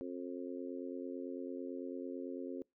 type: harmonic tone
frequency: 89 Hz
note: F2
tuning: 33 cents sharp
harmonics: 3 / 4 / 5 / 6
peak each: -43 / -45 / -47 / -49 dBFS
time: 0.01-2.62 s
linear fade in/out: 0 ms
effects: noise-tail reverb RT60 0.2 s tail -25 dB re dry